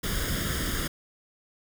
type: noise with comb filter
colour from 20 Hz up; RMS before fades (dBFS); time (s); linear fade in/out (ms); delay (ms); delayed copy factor
pink; -29; 0.03-0.88; 10; 0.59; +0.75
effects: none